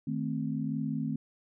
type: chord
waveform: sine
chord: A diminished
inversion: second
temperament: equal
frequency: 155.56 / 220 / 261.6 Hz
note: Eb3 / A3 / C4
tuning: 0 / 0 / 0 cents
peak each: -34 dBFS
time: 0.07-1.16 s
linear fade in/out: 5 ms
effects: none